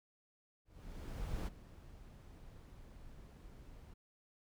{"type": "noise with ADSR envelope", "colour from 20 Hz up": "brown", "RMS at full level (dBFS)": -39, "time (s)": [0.65, 3.94], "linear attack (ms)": 820, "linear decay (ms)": 22, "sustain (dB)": -16, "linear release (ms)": 9, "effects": []}